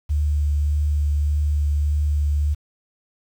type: tone with vibrato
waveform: sine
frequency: 73.8 Hz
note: D2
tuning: 9 cents sharp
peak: -17 dBFS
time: 0.09-2.55 s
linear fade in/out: 20 ms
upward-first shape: triangle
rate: 1.7 Hz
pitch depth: 16 cents each way
effects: 8-bit